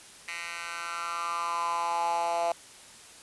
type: tone with high-pass filter sweep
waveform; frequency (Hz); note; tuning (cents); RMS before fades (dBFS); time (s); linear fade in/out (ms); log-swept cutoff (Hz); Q
10% pulse; 170; F3; -46; -31; 0.28-2.52; 2; 1900 to 690; 5.7
effects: white hiss -50 dBFS RMS until 3.22 s + resampled to 24000 Hz